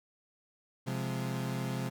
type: chord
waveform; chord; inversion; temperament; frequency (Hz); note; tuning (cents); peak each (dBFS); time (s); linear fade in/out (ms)
35% pulse; F minor; second; equal; 130.81 / 174.61 / 207.7; C3 / F3 / Ab3; 0 / 0 / 0; -33 / -38 / -38; 0.86-1.9; 20
effects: none